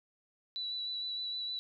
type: tone with vibrato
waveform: sine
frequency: 3951 Hz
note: B7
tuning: in tune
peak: -35 dBFS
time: 0.56-1.59 s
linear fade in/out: 0 ms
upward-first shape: sine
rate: 6.5 Hz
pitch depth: 16 cents each way
effects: none